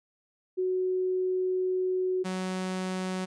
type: tone pair in turn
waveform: sine / sawtooth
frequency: 370 / 185.96 Hz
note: F#4 / F#3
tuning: 0 / +9 cents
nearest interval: octave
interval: 1191 cents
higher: first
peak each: -25 / -26 dBFS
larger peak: first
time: 0.57-2.24 / 2.24-3.26 s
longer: first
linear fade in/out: 20 ms
effects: resampled to 22050 Hz